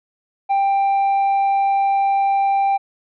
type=tone with tanh clipping; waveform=sine; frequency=789 Hz; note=G5; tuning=11 cents sharp; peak=-15 dBFS; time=0.49-2.78 s; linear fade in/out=20 ms; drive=3 dB; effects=none